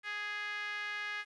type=tone with band-pass filter; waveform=5% pulse; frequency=415.3 Hz; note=G#4; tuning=in tune; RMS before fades=-39 dBFS; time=0.03-1.25 s; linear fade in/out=50 ms; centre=1800 Hz; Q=3; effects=resampled to 22050 Hz + 11-bit